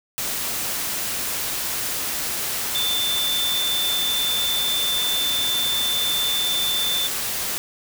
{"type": "tone in noise", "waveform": "sine", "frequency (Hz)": 3540, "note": "A7", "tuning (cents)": 10, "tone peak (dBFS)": -21, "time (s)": [2.75, 7.07], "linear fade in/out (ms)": 0, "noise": "white", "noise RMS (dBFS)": -26, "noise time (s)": [0.18, 7.58], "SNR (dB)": 2, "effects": []}